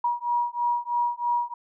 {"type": "beating tone pair", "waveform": "sine", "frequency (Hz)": [957, 960.1], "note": ["A#5", "B5"], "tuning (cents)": [45, -49], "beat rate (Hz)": 3.1, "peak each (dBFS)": -26, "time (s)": [0.04, 1.54], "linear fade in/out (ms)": 5, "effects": []}